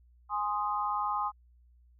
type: chord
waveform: sine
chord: Ab major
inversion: none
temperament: equal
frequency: 830.6 / 1046.5 / 1244.5 Hz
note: Ab5 / C6 / Eb6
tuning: 0 / 0 / 0 cents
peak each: -33 dBFS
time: 0.29-1.32 s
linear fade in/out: 50 ms
effects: added 60 Hz sine -58 dBFS peak until 1.99 s